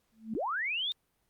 sine tone with exponential growth, 221.6 Hz, A3, 13 cents sharp, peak -30 dBFS, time 0.12-0.34 s, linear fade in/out 5 ms, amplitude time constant 46 ms
sine linear sweep, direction up, 241.1 to 3700 Hz, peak -30 dBFS, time 0.35-0.92 s, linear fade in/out 0 ms
effects pink hiss -75 dBFS RMS until 1.29 s + Opus 48 kbps

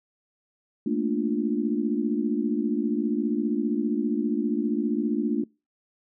sine chord, Bb major seventh, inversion third, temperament equal with one note detuned, 218.1 / 233.1 / 293.7 / 349.2 Hz, A3 / Bb3 / D4 / F4, -15 / 0 / 0 / 0 cents, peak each -28 / -28 / -27 / -31 dBFS, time 0.86-5.44 s, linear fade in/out 5 ms, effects noise-tail reverb RT60 0.3 s tail -26 dB re dry

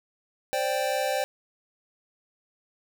square chord, C suspended second, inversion none, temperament equal, 523.3 / 587.3 / 784 Hz, C5 / D5 / G5, 0 / 0 / 0 cents, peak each -30 dBFS, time 0.53-1.24 s, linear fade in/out 0 ms, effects none

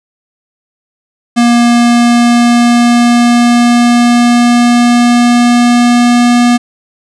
square tone with pitch glide, 237.8 to 241.4 Hz, A#3 to B3, +35 to -39 cents, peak -5 dBFS, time 1.36-6.58 s, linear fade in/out 20 ms, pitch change +26 cents, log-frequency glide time 1.57-6.38 s, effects resampled to 22050 Hz + 7-bit

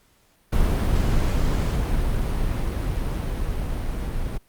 brown noise with level ramp, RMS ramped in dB -19 to -27 dBFS, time 0.52-4.38 s, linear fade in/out 10 ms, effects pink hiss -61 dBFS RMS until 4.48 s + Opus 48 kbps

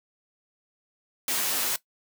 white noise with comb filter, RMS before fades -27 dBFS, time 1.28-1.76 s, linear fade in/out 2 ms, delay 10 ms, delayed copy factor -0.8, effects noise-tail reverb RT60 0.1 s tail -17 dB re dry + high-pass 200 Hz 12 dB/octave

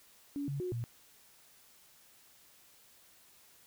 sine tone with pitch steps, 284.2 / 140.4 / 363.2 / 118 Hz, C#4 / C#3 / F#4 / A#2, +43 / +22 / -32 / +22 cents, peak -34 dBFS, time 0.36-0.84 s, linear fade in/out 0 ms, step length 120 ms, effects white hiss -62 dBFS RMS until 3.66 s

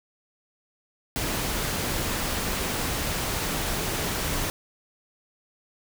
pink noise, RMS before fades -28 dBFS, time 1.16-4.5 s, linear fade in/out 0 ms, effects none

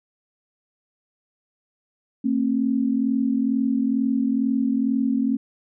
sine tone pair together, 226.8 / 269 Hz, A#3 / C4, -47 / +48 cents, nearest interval minor third, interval 295 cents, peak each -22 / -21 dBFS, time 2.24-5.37 s, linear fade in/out 10 ms, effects none

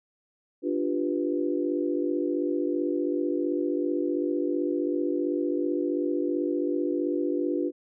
sine chord, G dominant seventh, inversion second, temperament equal, 293.7 / 349.2 / 392 / 493.9 Hz, D4 / F4 / G4 / B4, 0 / 0 / 0 / 0 cents, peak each -28 / -28 / -34 / -33 dBFS, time 0.62-7.72 s, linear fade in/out 50 ms, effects none

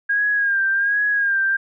sine tone with vibrato, 1622 Hz, G#6, 41 cents flat, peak -16 dBFS, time 0.09-1.57 s, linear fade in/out 10 ms, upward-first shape sine, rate 1.3 Hz, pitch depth 54 cents each way, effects none

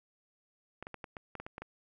clicks, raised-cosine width 0.5 ms, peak -27 dBFS, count 10, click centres 0.826 / 0.869 / 0.943 / 1.042 / 1.168 / 1.353 / 1.4 / 1.465 / 1.581 / 1.62 s, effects none

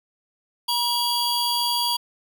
square tone cluster, 963 / 3322 / 4658 Hz, B5 / G#7 / D8, -44 / 0 / -15 cents, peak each -26 dBFS, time 0.68-1.97 s, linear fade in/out 10 ms, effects 9-bit

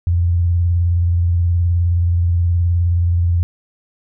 sine tone with vibrato, 86.5 Hz, F2, 16 cents flat, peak -12 dBFS, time 0.07-3.43 s, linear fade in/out 0 ms, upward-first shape sine, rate 19 Hz, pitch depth 51 cents each way, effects none

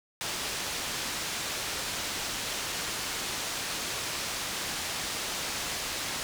white low-pass noise, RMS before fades -34 dBFS, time 0.21-6.23 s, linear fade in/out 0 ms, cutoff 6500 Hz, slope 12 dB/octave, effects none

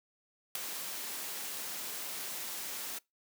white noise with ADSR envelope, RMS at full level -30 dBFS, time 0.55-2.99 s, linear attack 4 ms, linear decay 5 ms, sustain -10 dB, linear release 11 ms, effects noise-tail reverb RT60 0.2 s tail -24 dB re dry + high-pass 200 Hz 12 dB/octave

